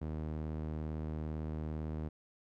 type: tone with band-pass filter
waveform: sawtooth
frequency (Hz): 77.78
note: D#2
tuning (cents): 0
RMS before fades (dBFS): -39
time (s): 0.01-2.09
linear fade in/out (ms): 10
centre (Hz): 200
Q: 0.53
effects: none